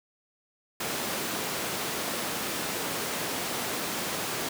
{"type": "high-pass noise", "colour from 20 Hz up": "pink", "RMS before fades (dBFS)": -32, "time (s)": [0.8, 4.49], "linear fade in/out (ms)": 5, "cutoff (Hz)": 220, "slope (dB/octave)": 12, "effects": []}